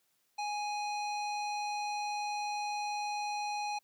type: tone with low-pass filter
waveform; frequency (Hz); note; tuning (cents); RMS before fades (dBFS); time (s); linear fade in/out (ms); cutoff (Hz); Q
square; 830.6; G#5; 0; -36; 0.38-3.79; 10; 5200; 1.4
effects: white hiss -75 dBFS RMS until 3.83 s + high-pass 80 Hz 12 dB/octave